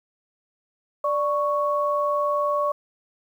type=tone pair together; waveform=sine; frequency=588 / 1110 Hz; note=D5 / C#6; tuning=+2 / +2 cents; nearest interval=major seventh; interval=1100 cents; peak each=-23 dBFS; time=1.04-2.72 s; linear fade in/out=5 ms; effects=9-bit